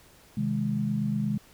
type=chord; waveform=sine; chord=Ab major; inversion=first; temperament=equal with one note detuned; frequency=130.81 / 158.47 / 207.7 Hz; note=C3 / Eb3 / Ab3; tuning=0 / +32 / 0 cents; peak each=-31 / -32 / -27 dBFS; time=0.37-1.38 s; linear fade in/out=5 ms; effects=pink hiss -56 dBFS RMS until 1.53 s